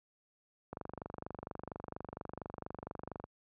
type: click train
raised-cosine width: 1 ms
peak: -27 dBFS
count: 62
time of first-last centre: 0.73-3.24 s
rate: 24.3 Hz
effects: high-pass 60 Hz 12 dB/octave